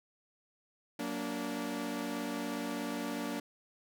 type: chord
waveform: sawtooth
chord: Gb augmented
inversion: none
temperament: equal with one note detuned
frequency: 185 / 233.1 / 290 Hz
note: Gb3 / Bb3 / D4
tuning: 0 / 0 / -22 cents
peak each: -40 / -35 / -34 dBFS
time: 0.99-3.4 s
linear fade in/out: 5 ms
effects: none